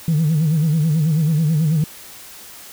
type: tone with vibrato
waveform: sine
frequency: 156.5 Hz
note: D#3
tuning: 10 cents sharp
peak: -12 dBFS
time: 0.08-1.84 s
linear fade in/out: 2 ms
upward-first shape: sine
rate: 9.2 Hz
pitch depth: 110 cents each way
effects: tanh soft clip ceiling -11 dBFS + white hiss -39 dBFS RMS until 2.72 s